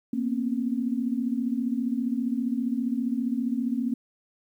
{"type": "tone cluster", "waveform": "sine", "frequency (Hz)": [233.7, 248.7, 268.7], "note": ["A#3", "B3", "C4"], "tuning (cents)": [5, 12, 46], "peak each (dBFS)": [-27, -32, -29], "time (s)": [0.13, 3.94], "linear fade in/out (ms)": 5, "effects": ["10-bit"]}